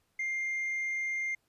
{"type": "tone with tanh clipping", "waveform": "sine", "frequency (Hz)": 2108, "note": "C7", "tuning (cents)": 12, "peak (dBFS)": -31, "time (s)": [0.19, 1.35], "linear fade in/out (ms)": 5, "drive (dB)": 1, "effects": ["pink hiss -75 dBFS RMS until 1.48 s", "resampled to 32000 Hz"]}